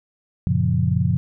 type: chord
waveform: sine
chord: Gb major seventh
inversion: none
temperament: equal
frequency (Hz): 92.5 / 116.54 / 138.59 / 174.61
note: Gb2 / Bb2 / Db3 / F3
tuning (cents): 0 / 0 / 0 / 0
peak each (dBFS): -22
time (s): 0.47-1.17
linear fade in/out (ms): 0
effects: none